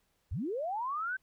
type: linear sweep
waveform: sine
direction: up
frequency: 53 to 1568 Hz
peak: -32 dBFS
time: 0.31-1.17 s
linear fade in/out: 10 ms
effects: pink hiss -75 dBFS RMS until 1.22 s